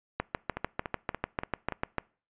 two click trains, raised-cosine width 0.5 ms, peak -13 / -18 dBFS, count 13 / 5, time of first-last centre 0.2-1.983 / 0.57-1.723 s, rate 6.73 / 3.47 Hz, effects noise-tail reverb RT60 0.4 s tail -24 dB re dry + resampled to 8000 Hz

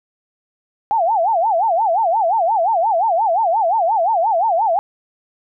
sine tone with vibrato, 775 Hz, G5, 20 cents flat, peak -13 dBFS, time 0.91-4.79 s, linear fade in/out 0 ms, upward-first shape sine, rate 5.7 Hz, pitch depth 290 cents each way, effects none

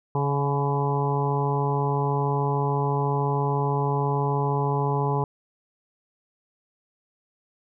harmonic tone with a mistuned harmonic, 141.1 Hz, C#3, 31 cents sharp, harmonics 1 / 2 / 3 / 4 / 5 / 6 / 7 / 8, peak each -24 / -35 / -28 / -39 / -36 / -29 / -30 / -42 dBFS, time 0.15-5.24 s, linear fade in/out 2 ms, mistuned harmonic 7, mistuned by +24 cents, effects none

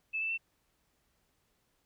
sine tone with pitch steps, 2620 / 2647 / 2686 Hz, E7 / E7 / E7, -11 / +7 / +32 cents, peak -31 dBFS, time 0.13-0.379 s, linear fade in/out 20 ms, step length 83 ms, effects pink hiss -75 dBFS RMS until 1.85 s

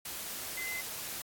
sine tone in noise, 2053 Hz, C7, 33 cents flat, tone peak -36 dBFS, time 0.57-0.81 s, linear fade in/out 5 ms, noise white, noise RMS -40 dBFS, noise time 0.05-1.22 s, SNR +1 dB, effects AAC 64 kbps

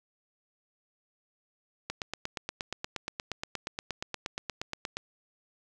click train, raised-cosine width 0.2 ms, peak -16 dBFS, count 27, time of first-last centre 1.9-4.97 s, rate 8.47 Hz, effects none

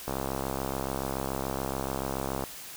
click train, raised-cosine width 1 ms, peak -17 dBFS, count 159, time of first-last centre 0.08-2.438 s, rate 67 Hz, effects white hiss -43 dBFS RMS until 2.76 s

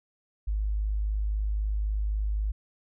sine tone, 51.91 Hz, G#1, in tune, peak -25 dBFS, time 0.47-2.52 s, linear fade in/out 10 ms, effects none

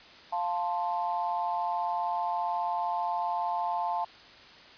sine chord, F major, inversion none, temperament equal, 698.5 / 880 / 1046.5 Hz, F5 / A5 / C6, 0 / 0 / 0 cents, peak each -32 / -30 / -36 dBFS, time 0.32-4.05 s, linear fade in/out 10 ms, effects white hiss -51 dBFS RMS until 4.77 s + resampled to 11025 Hz

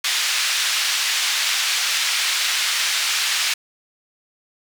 white band-pass noise, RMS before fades -21 dBFS, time 0.04-3.54 s, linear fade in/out 5 ms, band 1700 to 4800 Hz, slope 12 dB/octave, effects none

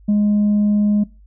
sine tone with tanh clipping, 207.7 Hz, G#3, in tune, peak -13 dBFS, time 0.08-1.04 s, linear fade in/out 10 ms, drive 1 dB, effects noise-tail reverb RT60 0.3 s tail -22 dB re dry + added 50 Hz sine -43 dBFS peak until 1.26 s

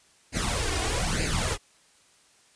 pink noise with flanger, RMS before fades -27 dBFS, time 0.32-1.58 s, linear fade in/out 50 ms, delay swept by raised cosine 0.43 to 2.83 ms, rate 1.1 Hz, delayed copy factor +0.75, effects white hiss -60 dBFS RMS until 2.55 s + resampled to 22050 Hz

